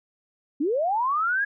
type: linear sweep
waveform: sine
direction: up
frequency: 261.6 to 1685 Hz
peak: -21 dBFS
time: 0.6-1.45 s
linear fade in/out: 10 ms
effects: none